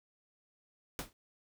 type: noise with exponential decay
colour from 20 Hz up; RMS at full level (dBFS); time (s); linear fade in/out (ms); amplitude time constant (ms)
pink; -35; 0.99-1.13; 1; 30
effects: none